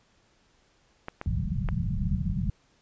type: clicks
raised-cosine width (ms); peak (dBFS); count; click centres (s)
0.5; -19; 3; 1.084 / 1.214 / 1.688
type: low-pass noise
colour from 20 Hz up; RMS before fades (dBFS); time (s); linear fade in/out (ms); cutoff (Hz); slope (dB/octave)
white; -28; 1.26-2.5; 2; 200; 96
effects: pink hiss -65 dBFS RMS until 2.81 s + resampled to 16000 Hz